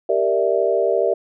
sine chord, E half-diminished seventh, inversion first, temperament equal, 392 / 466.2 / 587.3 / 659.3 Hz, G4 / Bb4 / D5 / E5, 0 / 0 / 0 / 0 cents, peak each -21 dBFS, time 0.09-1.14 s, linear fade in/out 5 ms, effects none

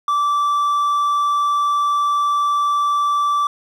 triangle tone, 1164 Hz, D6, 16 cents flat, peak -13 dBFS, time 0.08-3.47 s, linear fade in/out 2 ms, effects 9-bit

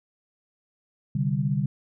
sine chord, C suspended second, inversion none, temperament equal, 130.81 / 146.83 / 196 Hz, C3 / D3 / G3, 0 / 0 / 0 cents, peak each -27 / -25 / -28 dBFS, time 1.15-1.66 s, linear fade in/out 5 ms, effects none

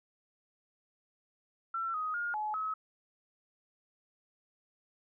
sine tone with pitch steps, 1347 / 1254 / 1421 / 851 / 1283 Hz, E6 / D#6 / F6 / G#5 / E6, +37 / +13 / +30 / +42 / -47 cents, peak -32 dBFS, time 1.74-2.74 s, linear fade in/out 5 ms, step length 200 ms, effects none

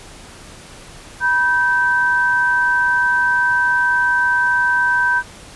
sine tone pair together, 972.3 / 1551 Hz, B5 / G6, -27 / -19 cents, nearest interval minor sixth, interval 808 cents, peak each -19 / -14 dBFS, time 1.2-5.23 s, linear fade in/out 50 ms, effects pink hiss -39 dBFS RMS until 5.55 s + resampled to 24000 Hz

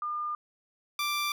sine / 15% pulse tone pair in turn, 1207 / 1177.4 Hz, D6 / D6, +47 / +4 cents, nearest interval unison, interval 43 cents, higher first, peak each -30 / -22 dBFS, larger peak second, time 0.02-0.35 / 0.99-1.32 s, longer neither, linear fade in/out 2 ms, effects none

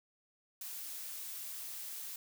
blue noise, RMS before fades -44 dBFS, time 0.61-2.16 s, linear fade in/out 2 ms, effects none

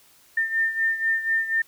sine beating tone pair, 1803 / 1807.1 Hz, A6 / A6, +42 / +46 cents, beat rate 4.1 Hz, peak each -22 / -27 dBFS, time 0.37-1.62 s, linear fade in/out 5 ms, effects white hiss -56 dBFS RMS until 1.67 s

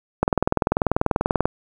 click train, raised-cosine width 1 ms, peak -3 dBFS, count 26, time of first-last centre 0.23-1.455 s, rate 20.4 Hz, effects 7-bit

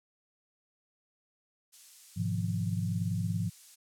violet noise, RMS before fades -45 dBFS, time 1.72-3.76 s, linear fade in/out 20 ms
sine chord, F half-diminished seventh, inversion first, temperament just, 104.77 / 125.72 / 157.15 / 174.61 Hz, Ab2 / Cb3 / Eb3 / F3, +16 / +31 / +18 / 0 cents, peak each -32 / -38 / -38 / -33 dBFS, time 2.16-3.5 s, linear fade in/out 20 ms
effects low-pass 8000 Hz 12 dB/octave

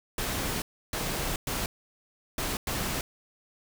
pink noise bursts at uneven times, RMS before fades -31 dBFS, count 5, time 0.18-0.62 / 0.93-1.36 / 1.47-1.66 / 2.38-2.57 / 2.67-3.01 s, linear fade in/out 2 ms, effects none

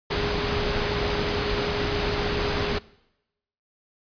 sine tone in noise, 412.3 Hz, G#4, 13 cents flat, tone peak -29 dBFS, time 0.1-2.79 s, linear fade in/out 10 ms, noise pink, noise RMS -26 dBFS, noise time 0.1-2.79 s, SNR -6 dB, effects noise-tail reverb RT60 0.9 s tail -22 dB re dry + resampled to 11025 Hz

